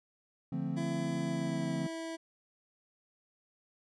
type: chord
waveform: triangle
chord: D minor seventh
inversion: none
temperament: equal with one note detuned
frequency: 146.83 / 174.61 / 223.8 / 261.6 Hz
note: D3 / F3 / A3 / C4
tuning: 0 / 0 / +30 / 0 cents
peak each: -36 / -35 / -38 / -36 dBFS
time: 0.52-1.87 s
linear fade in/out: 5 ms
type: tone with pitch glide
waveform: 25% pulse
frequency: 334.7 to 327.2 Hz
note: E4 to E4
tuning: +26 to -13 cents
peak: -34 dBFS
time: 0.76-2.17 s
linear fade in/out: 20 ms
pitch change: -39 cents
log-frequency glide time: 1.19-1.73 s
effects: resampled to 22050 Hz